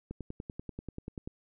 click train, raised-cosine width 3 ms, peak -26 dBFS, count 13, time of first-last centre 0.11-1.275 s, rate 10.3 Hz, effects none

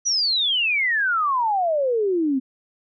sine exponential sweep, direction down, 5990 to 254.1 Hz, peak -18 dBFS, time 0.05-2.4 s, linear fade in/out 20 ms, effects none

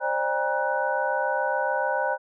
sine tone cluster, 530 / 597 / 804 / 950 / 1489 Hz, C5 / D5 / G5 / A#5 / F#6, +22 / +28 / +44 / +33 / +11 cents, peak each -29 dBFS, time 0-2.18 s, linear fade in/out 50 ms, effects none

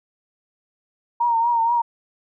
sine tone with vibrato, 932.3 Hz, A#5, in tune, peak -16 dBFS, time 1.2-1.82 s, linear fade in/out 10 ms, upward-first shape triangle, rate 4.2 Hz, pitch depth 59 cents each way, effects none

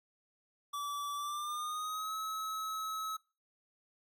square tone with pitch glide, 1155 to 1289 Hz, D6 to E6, -29 to -39 cents, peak -37 dBFS, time 0.73-3.17 s, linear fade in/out 10 ms, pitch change +190 cents, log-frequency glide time 1.14-2.14 s, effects noise-tail reverb RT60 0.4 s tail -25 dB re dry + AAC 64 kbps

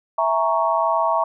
sine chord, A# half-diminished seventh, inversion second, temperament equal, 659.3 / 830.6 / 932.3 / 1108.7 Hz, E5 / G#5 / A#5 / C#6, 0 / 0 / 0 / 0 cents, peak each -21 / -27 / -21 / -22 dBFS, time 0.18-1.24 s, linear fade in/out 5 ms, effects none

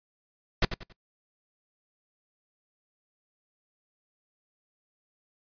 pink noise with echo, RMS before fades -21 dBFS, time 0.62-0.65 s, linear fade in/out 5 ms, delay 92 ms, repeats 3, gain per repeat -10 dB, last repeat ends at 0.926 s, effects noise-tail reverb RT60 0.1 s tail -23 dB re dry + resampled to 11025 Hz

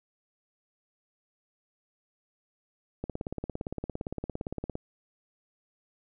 click train, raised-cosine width 2 ms, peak -20 dBFS, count 31, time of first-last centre 3.04-4.754 s, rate 17.5 Hz, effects none

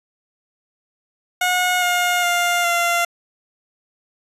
15% pulse tone with pitch steps, 725 / 713.4 / 701.9 / 690.7 Hz, F#5 / F5 / F5 / F5, -35 / +37 / +9 / -19 cents, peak -10 dBFS, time 1.41-3.05 s, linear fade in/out 5 ms, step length 410 ms, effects resampled to 32000 Hz

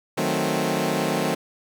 15% pulse chord, D# diminished seventh, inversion none, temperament equal, 155.56 / 185 / 220 / 261.6 Hz, D#3 / F#3 / A3 / C4, 0 / 0 / 0 / 0 cents, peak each -21 dBFS, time 0.17-1.35 s, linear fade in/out 10 ms, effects none

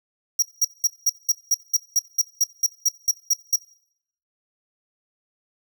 45% pulse tone bursts, 5690 Hz, F8, 31 cents sharp, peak -16 dBFS, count 15, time 0.39-3.56 s, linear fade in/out 5 ms, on 34 ms, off 190 ms, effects noise-tail reverb RT60 0.7 s tail -21 dB re dry

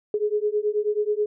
sine beating tone pair, 415.3 / 424.6 Hz, G#4 / G#4, 0 / +38 cents, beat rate 9.3 Hz, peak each -24 dBFS, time 0.14-1.26 s, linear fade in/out 2 ms, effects none

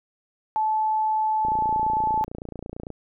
sine tone, 868 Hz, A5, 24 cents flat, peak -20 dBFS, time 0.56-2.24 s, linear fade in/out 0 ms
click train, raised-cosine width 2 ms, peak -21 dBFS, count 43, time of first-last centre 1.45-2.903 s, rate 28.9 Hz
effects none

